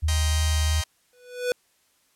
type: tone with vibrato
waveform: sine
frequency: 77.78 Hz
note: D#2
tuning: in tune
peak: -20 dBFS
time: 0.02-0.82 s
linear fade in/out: 20 ms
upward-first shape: triangle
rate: 3 Hz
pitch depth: 20 cents each way
type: chord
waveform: 5% pulse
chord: C minor seventh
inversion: first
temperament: just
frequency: 627.9 / 784.9 / 941.9 / 1046.5 Hz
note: Eb5 / G5 / Bb5 / C6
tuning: +16 / +2 / +18 / 0 cents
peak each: -24 dBFS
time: 0.08-0.84 s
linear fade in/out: 5 ms
type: tone with exponential growth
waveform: square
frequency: 493.9 Hz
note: B4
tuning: in tune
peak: -20 dBFS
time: 1.13-1.52 s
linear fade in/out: 1 ms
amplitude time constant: 84 ms
effects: white hiss -65 dBFS RMS until 2.15 s + low-pass 12000 Hz 12 dB/octave